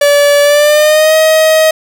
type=tone with pitch glide; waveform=45% pulse; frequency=576 to 631.8 Hz; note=D5 to D#5; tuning=-34 to +26 cents; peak=-5 dBFS; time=0.01-1.71 s; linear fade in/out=5 ms; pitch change=+160 cents; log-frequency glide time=0.42-1.15 s; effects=none